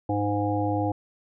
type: harmonic tone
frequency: 102.8 Hz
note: G#2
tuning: 17 cents flat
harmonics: 1 / 3 / 5 / 7 / 8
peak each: -28 / -27 / -31 / -31 / -31 dBFS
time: 0.09-0.92 s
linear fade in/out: 5 ms
effects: none